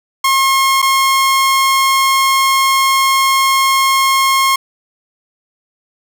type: tone with dropouts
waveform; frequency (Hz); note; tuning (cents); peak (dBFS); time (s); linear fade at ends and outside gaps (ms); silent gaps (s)
sawtooth; 1076; C6; +48; -6; 0.24-4.56; 5; 0.819-0.825
effects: none